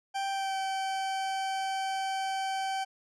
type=tone with pitch glide; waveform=40% pulse; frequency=784 to 771 Hz; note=G5 to G5; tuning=0 to -29 cents; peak=-29 dBFS; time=0.14-2.85 s; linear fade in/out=20 ms; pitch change=-29 cents; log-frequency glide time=0.31-0.56 s; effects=low-pass 8000 Hz 12 dB/octave